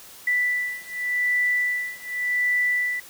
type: beating tone pair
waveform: sine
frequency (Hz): 1975.5 / 1976.37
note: B6 / B6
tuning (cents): 0 / +1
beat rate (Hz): 0.87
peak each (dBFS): -25 / -24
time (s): 0.27-3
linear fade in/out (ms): 5
effects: white hiss -45 dBFS RMS until 3.09 s